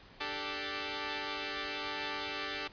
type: chord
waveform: 5% pulse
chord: D suspended fourth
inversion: none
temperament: equal with one note detuned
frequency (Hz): 293.7 / 390.4 / 440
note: D4 / G4 / A4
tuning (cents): 0 / -7 / 0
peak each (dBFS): -29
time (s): 0.2-2.68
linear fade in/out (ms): 10
effects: pink hiss -56 dBFS RMS until 2.72 s + resampled to 11025 Hz